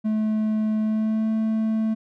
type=tone with pitch glide; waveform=triangle; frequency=216.2 to 220.2 Hz; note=A3 to A3; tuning=-30 to +2 cents; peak=-18 dBFS; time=0.04-1.95 s; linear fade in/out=20 ms; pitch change=+32 cents; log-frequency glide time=0.81-1.3 s; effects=none